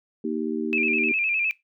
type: harmonic tone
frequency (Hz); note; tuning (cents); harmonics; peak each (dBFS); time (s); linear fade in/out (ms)
78.1; D#2; +7; 3 / 4 / 5; -28 / -29 / -30; 0.24-1.12; 5
type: tone with vibrato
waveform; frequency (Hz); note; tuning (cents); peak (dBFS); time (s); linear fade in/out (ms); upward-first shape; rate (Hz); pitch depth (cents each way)
sine; 2489; D#7; 0; -21; 0.73-1.51; 0; square; 9.8; 71
effects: noise-tail reverb RT60 0.2 s tail -21 dB re dry